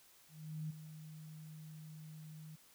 sine tone with ADSR envelope, 155.56 Hz, D#3, in tune, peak -38 dBFS, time 0.28-2.56 s, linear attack 420 ms, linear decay 13 ms, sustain -11 dB, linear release 10 ms, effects white hiss -65 dBFS RMS until 2.74 s

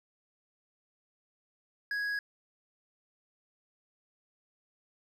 sine tone with hard clipping, 1661.2 Hz, G#6, in tune, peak -32 dBFS, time 1.91-2.19 s, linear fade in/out 2 ms, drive 5 dB, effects none

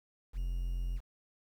triangle tone with quantisation, 43.73 Hz, F1, 3 cents sharp, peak -30 dBFS, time 0.33-1.01 s, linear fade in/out 50 ms, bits 10, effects none

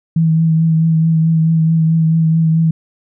sine tone with vibrato, 161.7 Hz, E3, 33 cents flat, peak -9 dBFS, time 0.16-2.71 s, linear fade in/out 5 ms, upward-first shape triangle, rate 4.6 Hz, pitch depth 27 cents each way, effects none

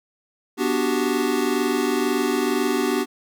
square chord, G major seventh, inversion first, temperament equal, 246.9 / 293.7 / 370 / 392 Hz, B3 / D4 / F#4 / G4, 0 / 0 / 0 / 0 cents, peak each -26 dBFS, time 0.57-3.06 s, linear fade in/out 50 ms, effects none

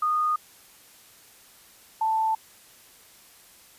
sine tone pair in turn, 1231 / 883.1 Hz, D#6 / A5, -19 / +6 cents, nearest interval tritone, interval 575 cents, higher first, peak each -21 dBFS, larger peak neither, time 0.02-0.36 / 2.01-2.35 s, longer neither, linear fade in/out 5 ms, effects white hiss -53 dBFS RMS until 3.78 s + resampled to 32000 Hz

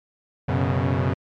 sawtooth chord, F# suspended fourth, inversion none, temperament equal with one note detuned, 92.5 / 123.47 / 136.92 Hz, F#2 / B2 / C#3, 0 / 0 / -21 cents, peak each -20 dBFS, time 0.48-1.14 s, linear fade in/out 10 ms, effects low-pass 2000 Hz 12 dB/octave + MP3 96 kbps

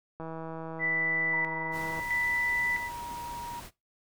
click train, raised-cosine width 1 ms, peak -26 dBFS, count 292, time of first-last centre 0.2-1.996 s, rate 162 Hz
sine tone with tremolo, 1985 Hz, B6, 8 cents sharp, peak -26 dBFS, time 0.79-2.91 s, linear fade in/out 50 ms, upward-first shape square, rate 0.76 Hz, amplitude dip 60%
sine tone, 950 Hz, A#5, 33 cents sharp, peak -35 dBFS, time 1.33-3.6 s, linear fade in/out 5 ms
pink noise, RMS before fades -45 dBFS, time 1.71-3.71 s, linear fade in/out 50 ms
effects noise-tail reverb RT60 0.2 s tail -19 dB re dry

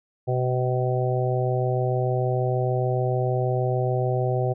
harmonic tone, 126.6 Hz, B2, 43 cents sharp, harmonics 1 / 3 / 4 / 5 / 6, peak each -23 / -28 / -29 / -30 / -31 dBFS, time 0.27-4.54 s, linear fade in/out 20 ms, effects none

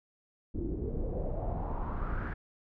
brown noise with low-pass filter sweep, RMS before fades -34 dBFS, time 0.54-2.34 s, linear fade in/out 10 ms, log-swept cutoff 300 to 1700 Hz, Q 4, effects none

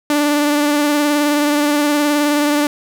sawtooth tone with vibrato, 293.7 Hz, D4, in tune, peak -9 dBFS, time 0.1-2.67 s, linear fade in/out 2 ms, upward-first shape triangle, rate 19 Hz, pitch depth 32 cents each way, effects 7-bit

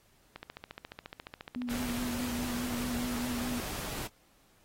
click train, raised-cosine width 0.3 ms, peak -25 dBFS, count 24, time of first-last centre 0.36-1.968 s, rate 14.3 Hz
sine tone with vibrato, 243.7 Hz, B3, 23 cents flat, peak -33 dBFS, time 1.56-3.6 s, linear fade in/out 0 ms, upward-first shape triangle, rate 4.8 Hz, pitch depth 37 cents each way
pink noise, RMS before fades -39 dBFS, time 1.69-4.08 s, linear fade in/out 20 ms
effects pink hiss -66 dBFS RMS until 4.64 s + AAC 48 kbps

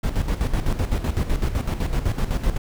brown noise with tremolo, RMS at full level -20 dBFS, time 0.03-2.58 s, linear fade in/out 10 ms, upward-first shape square, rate 7.9 Hz, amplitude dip 65%, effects none

